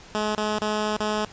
10% pulse tone with dropouts, 212.6 Hz, G#3, 41 cents sharp, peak -15 dBFS, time 0.15-1.25 s, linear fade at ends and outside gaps 0 ms, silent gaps 0.348-0.377 / 0.587-0.617 / 0.968-1.002 s, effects pink hiss -46 dBFS RMS until 1.32 s + resampled to 16000 Hz

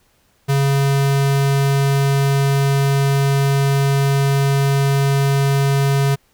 square tone, 138.59 Hz, C#3, in tune, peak -14 dBFS, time 0.48-6.16 s, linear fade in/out 20 ms, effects pink hiss -59 dBFS RMS until 6.33 s

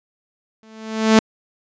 sawtooth tone with exponential growth, 220 Hz, A3, in tune, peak -3 dBFS, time 0.63-1.19 s, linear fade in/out 0 ms, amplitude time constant 120 ms, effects resampled to 16000 Hz

